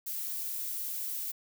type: noise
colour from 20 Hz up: violet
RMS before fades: -36 dBFS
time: 0.06-1.32 s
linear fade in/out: 10 ms
effects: none